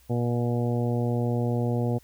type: harmonic tone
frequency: 120 Hz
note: B2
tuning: 49 cents flat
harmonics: 1 / 2 / 3 / 4 / 5 / 6 / 7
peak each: -25 / -29 / -34 / -32 / -37 / -38 / -42 dBFS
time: 0.09-1.99 s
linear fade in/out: 20 ms
effects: added 60 Hz sine -57 dBFS peak until 2.03 s + white hiss -60 dBFS RMS until 2.03 s